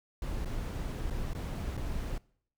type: noise with dropouts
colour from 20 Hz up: brown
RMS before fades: -35 dBFS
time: 0.22-2.18 s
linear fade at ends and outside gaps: 2 ms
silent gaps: 0.448-0.456 / 1.101-1.106 / 1.334-1.349 / 1.769-1.775 s
effects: noise-tail reverb RT60 0.6 s tail -23 dB re dry